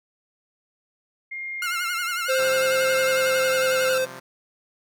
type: tone with tremolo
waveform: sine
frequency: 2123 Hz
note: C7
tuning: 25 cents sharp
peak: -28 dBFS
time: 1.31-3.89 s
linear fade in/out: 10 ms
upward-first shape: triangle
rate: 0.72 Hz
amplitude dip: 45%
type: tone with vibrato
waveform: sawtooth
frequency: 1396.9 Hz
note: F6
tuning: in tune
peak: -22 dBFS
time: 1.62-3.98 s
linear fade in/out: 2 ms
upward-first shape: triangle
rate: 11 Hz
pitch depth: 100 cents each way
type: tone with pitch glide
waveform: square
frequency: 523.3 to 518.8 Hz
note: C5 to C5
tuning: 0 to -15 cents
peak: -21 dBFS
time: 2.28-4.06 s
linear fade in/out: 20 ms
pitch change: -15 cents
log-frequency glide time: 3-3.79 s
type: chord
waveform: 5% pulse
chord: C suspended fourth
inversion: none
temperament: equal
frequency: 130.81 / 174.61 / 196 Hz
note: C3 / F3 / G3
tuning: 0 / 0 / 0 cents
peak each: -29 / -31 / -34 dBFS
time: 2.38-4.2 s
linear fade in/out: 10 ms
effects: none